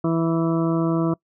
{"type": "harmonic tone", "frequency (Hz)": 164.81, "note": "E3", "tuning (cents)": 0, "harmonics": [1, 2, 3, 4, 6, 7, 8], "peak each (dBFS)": [-22, -21, -32, -29, -35, -33, -36], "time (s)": [0.04, 1.14], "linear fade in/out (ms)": 5, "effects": ["noise-tail reverb RT60 0.1 s tail -24 dB re dry"]}